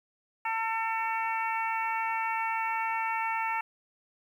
harmonic tone, 449.4 Hz, A4, 37 cents sharp, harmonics 2 / 3 / 4 / 5 / 6, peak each -30 / -36 / -38 / -36 / -39 dBFS, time 0.45-3.61 s, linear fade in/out 5 ms, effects 10-bit

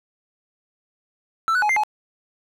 triangle tone with pitch steps, 1329 / 1482 / 841 / 2095 / 848 Hz, E6 / F#6 / G#5 / C7 / G#5, +14 / +2 / +22 / +2 / +36 cents, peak -15 dBFS, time 1.48-1.835 s, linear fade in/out 0 ms, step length 71 ms, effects none

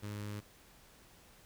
sawtooth tone with notch filter, 103.83 Hz, G#2, in tune, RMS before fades -42 dBFS, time 0.02-0.41 s, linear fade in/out 20 ms, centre 720 Hz, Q 2, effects pink hiss -61 dBFS RMS until 1.45 s

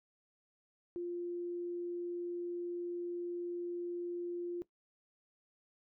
sine tone, 349.2 Hz, F4, in tune, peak -36 dBFS, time 0.96-4.62 s, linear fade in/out 0 ms, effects noise-tail reverb RT60 0.1 s tail -17 dB re dry

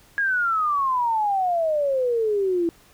sine exponential sweep, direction down, 1661.2 to 330.7 Hz, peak -19 dBFS, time 0.18-2.69 s, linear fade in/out 0 ms, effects pink hiss -54 dBFS RMS until 2.93 s

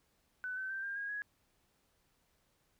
sine tone with pitch steps, 1500 / 1532.4 / 1565.5 / 1599.3 / 1633.9 / 1669.2 Hz, F#6 / G6 / G6 / G6 / G#6 / G#6, +23 / -40 / -3 / +34 / -29 / +8 cents, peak -37 dBFS, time 0.44-1.22 s, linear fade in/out 0 ms, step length 130 ms, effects pink hiss -75 dBFS RMS until 2.79 s

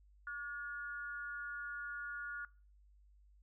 sine tone with amplitude modulation, 1434 Hz, F6, 45 cents sharp, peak -37 dBFS, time 0.27-2.45 s, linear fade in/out 2 ms, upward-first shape sine, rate 284 Hz, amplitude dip 70%, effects noise-tail reverb RT60 0.4 s tail -25 dB re dry + added 50 Hz sine -62 dBFS peak until 3.42 s

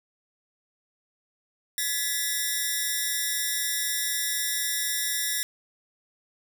5% pulse ring-modulated tone, 1844 Hz, A#6, 19 cents flat, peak -12 dBFS, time 1.78-5.43 s, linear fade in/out 0 ms, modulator 138 Hz, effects none

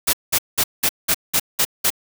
white noise bursts, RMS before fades -17 dBFS, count 8, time 0.07-1.904 s, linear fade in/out 10 ms, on 63 ms, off 190 ms, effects none

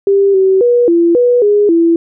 sine tone with pitch steps, 396.2 / 381.5 / 482.9 / 339.6 / 488.2 / 412.9 / 334.4 Hz, G4 / G4 / B4 / F4 / B4 / G#4 / E4, +18 / -47 / -39 / -48 / -20 / -10 / +25 cents, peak -6 dBFS, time 0.07-1.96 s, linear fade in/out 2 ms, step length 270 ms, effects none

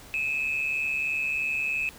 sine tone pair together, 2444 / 2587 Hz, D#7 / E7, -32 / -33 cents, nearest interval minor second, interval 99 cents, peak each -32 / -25 dBFS, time 0.14-1.89 s, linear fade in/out 0 ms, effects tanh soft clip ceiling -20 dBFS + pink hiss -48 dBFS RMS until 1.98 s

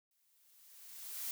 blue noise with exponential growth, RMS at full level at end -39 dBFS, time 0.11-1.31 s, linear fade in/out 2 ms, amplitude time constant 260 ms, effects none

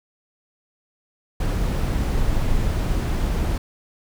brown noise, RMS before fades -21 dBFS, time 1.4-3.58 s, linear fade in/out 5 ms, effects none

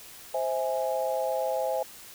sine chord, C augmented, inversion none, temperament equal with one note detuned, 523.3 / 650.9 / 830.6 Hz, C5 / E5 / G#5, 0 / -22 / 0 cents, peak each -29 / -30 / -32 dBFS, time 0.34-1.83 s, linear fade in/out 5 ms, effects white hiss -47 dBFS RMS until 2.14 s

